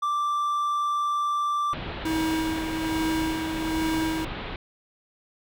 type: tone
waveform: triangle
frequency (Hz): 1174.7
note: D6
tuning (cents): 0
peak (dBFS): -21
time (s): 0.02-1.74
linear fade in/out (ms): 10
type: low-pass noise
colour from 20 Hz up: pink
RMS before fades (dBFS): -34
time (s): 1.73-4.56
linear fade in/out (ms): 2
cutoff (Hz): 3900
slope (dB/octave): 48
type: tone with tremolo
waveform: square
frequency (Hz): 319.5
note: D#4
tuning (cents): +46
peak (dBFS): -24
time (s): 2.05-4.25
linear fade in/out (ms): 5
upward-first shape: sine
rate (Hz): 1.2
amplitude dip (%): 45
effects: none